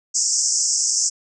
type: band-pass noise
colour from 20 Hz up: white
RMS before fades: -20 dBFS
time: 0.14-1.1 s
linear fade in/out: 20 ms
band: 5200 to 7900 Hz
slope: 96 dB/octave
effects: none